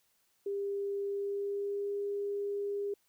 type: tone with pitch glide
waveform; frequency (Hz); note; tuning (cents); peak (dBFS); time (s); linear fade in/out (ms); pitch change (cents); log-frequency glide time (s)
sine; 400 to 404.4; G4 to G#4; +35 to -46; -32; 0.46-2.94; 5; +19; 1.06-1.96
effects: white hiss -73 dBFS RMS until 3.08 s